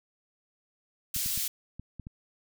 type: high-pass noise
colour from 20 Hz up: white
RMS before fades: -31 dBFS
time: 1.14-1.48 s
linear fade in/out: 5 ms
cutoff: 3200 Hz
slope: 12 dB/octave
type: clicks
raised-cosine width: 5 ms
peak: -28 dBFS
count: 6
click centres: 1.163 / 1.261 / 1.376 / 1.796 / 1.997 / 2.069 s
effects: none